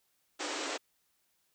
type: band-pass noise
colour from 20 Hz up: pink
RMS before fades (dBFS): -37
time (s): 0.39-0.78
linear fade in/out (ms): 20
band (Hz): 270 to 8100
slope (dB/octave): 96
effects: white hiss -75 dBFS RMS until 1.54 s